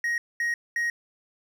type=tone bursts; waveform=triangle; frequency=1881 Hz; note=A#6; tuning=15 cents sharp; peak=-22 dBFS; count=3; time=0.04-0.9 s; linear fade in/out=2 ms; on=140 ms; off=220 ms; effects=none